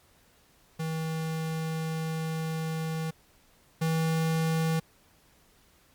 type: tone pair in turn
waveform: square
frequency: 160.4 / 161.52 Hz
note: E3 / E3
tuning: -47 / -35 cents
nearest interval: unison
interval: 12 cents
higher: second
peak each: -30 / -25 dBFS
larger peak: second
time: 0.79-3.11 / 3.81-4.8 s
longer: first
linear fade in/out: 10 ms
effects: pink hiss -62 dBFS RMS until 5.94 s + MP3 96 kbps